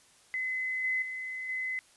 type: tone with level steps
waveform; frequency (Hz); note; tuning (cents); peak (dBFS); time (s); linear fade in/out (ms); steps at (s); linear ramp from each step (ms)
sine; 2034; C7; -50; -30 / -27 / -35 / -31; 0.34-1.79; 0; 0.84 / 1.02 / 1.49; 2
effects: white hiss -61 dBFS RMS until 1.96 s + resampled to 24000 Hz